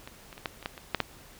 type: clicks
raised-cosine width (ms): 0.3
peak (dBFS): -25 / -27 / -28 / -14 / -26 / -15 / -25 / -9 / -9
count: 9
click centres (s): 0.075 / 0.328 / 0.379 / 0.458 / 0.627 / 0.659 / 0.778 / 0.947 / 1.003
effects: pink hiss -52 dBFS RMS until 1.39 s